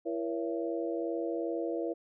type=harmonic tone with a mistuned harmonic; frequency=111.8 Hz; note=A2; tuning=28 cents sharp; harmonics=3 / 4 / 5 / 6; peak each=-34 / -36 / -38 / -40 dBFS; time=0.05-1.94 s; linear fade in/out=20 ms; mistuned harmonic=4; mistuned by=+110 cents; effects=none